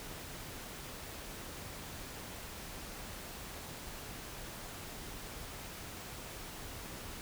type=silence; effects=pink hiss -46 dBFS RMS until 7.21 s